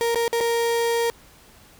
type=tone with dropouts; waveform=35% pulse; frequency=466.2 Hz; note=A#4; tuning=in tune; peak=-18 dBFS; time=0.01-1.1 s; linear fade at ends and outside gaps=0 ms; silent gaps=0.146-0.157 / 0.279-0.329 / 0.404-0.409 s; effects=pink hiss -51 dBFS RMS until 1.79 s